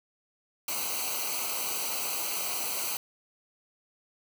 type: noise with comb filter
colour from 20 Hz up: white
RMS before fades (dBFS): -32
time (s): 0.68-2.97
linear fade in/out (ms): 2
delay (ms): 0.57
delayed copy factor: -0.85
effects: none